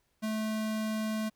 square tone, 217.4 Hz, A3, 21 cents flat, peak -31 dBFS, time 0.22-1.3 s, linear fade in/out 20 ms, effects pink hiss -75 dBFS RMS until 1.35 s

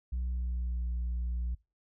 sine tone with pitch glide, 61.74 to 59.88 Hz, B1 to A#1, 0 to +47 cents, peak -28 dBFS, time 0.12-1.55 s, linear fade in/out 10 ms, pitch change -53 cents, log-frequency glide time 0.31-0.86 s, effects noise-tail reverb RT60 0.3 s tail -25 dB re dry + tanh soft clip ceiling -29 dBFS

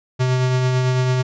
square tone with tremolo, 127.8 Hz, C3, 40 cents flat, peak -15 dBFS, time 0.19-1.23 s, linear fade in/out 20 ms, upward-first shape triangle, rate 9 Hz, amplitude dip 30%, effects resampled to 16000 Hz

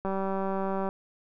click train, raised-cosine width 1 ms, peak -18 dBFS, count 163, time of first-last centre 0.05-0.889 s, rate 193 Hz, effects none

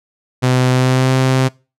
sawtooth tone with pitch glide, 127.4 to 130.75 Hz, C3 to C3, -46 to -1 cents, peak -7 dBFS, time 0.42-1.49 s, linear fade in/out 20 ms, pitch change +45 cents, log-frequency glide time 0.71-1.13 s, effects noise-tail reverb RT60 0.3 s tail -23 dB re dry + low-pass 9000 Hz 12 dB/octave

